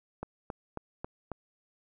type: click train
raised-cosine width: 1 ms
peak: -22 dBFS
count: 5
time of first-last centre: 0.23-1.317 s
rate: 3.68 Hz
effects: none